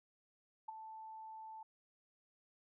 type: tone with ADSR envelope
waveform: sine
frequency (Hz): 880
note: A5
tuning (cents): 0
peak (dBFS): -39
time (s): 0.68-1.63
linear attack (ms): 9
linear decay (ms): 14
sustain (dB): -9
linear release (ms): 4
effects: none